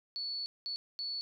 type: tone bursts at uneven times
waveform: sine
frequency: 4435 Hz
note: C#8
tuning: in tune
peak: -35 dBFS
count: 3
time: 0.16-0.46 / 0.66-0.76 / 0.99-1.21 s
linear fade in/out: 0 ms
effects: none